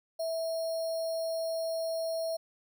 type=tone with sample-and-hold; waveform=sine; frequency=654 Hz; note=E5; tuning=14 cents flat; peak=-30 dBFS; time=0.19-2.37 s; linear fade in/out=10 ms; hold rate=4900 Hz; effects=none